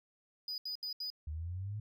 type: tone bursts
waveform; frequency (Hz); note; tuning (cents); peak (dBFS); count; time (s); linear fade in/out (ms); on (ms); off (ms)
triangle; 4955; D#8; -8; -36; 4; 0.48-1.102; 2; 100; 74
type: exponential sweep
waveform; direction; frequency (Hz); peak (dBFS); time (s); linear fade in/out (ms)
sine; up; 74.1 to 108.9; -37; 1.27-1.8; 5
effects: none